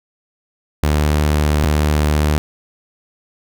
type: tone pair in turn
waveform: sawtooth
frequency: 74.9 / 75.2 Hz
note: D2 / D2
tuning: +35 / +42 cents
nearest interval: unison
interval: 7 cents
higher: second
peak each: -9 dBFS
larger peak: neither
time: 0.83-1.64 / 1.64-2.38 s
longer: first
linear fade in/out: 0 ms
effects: none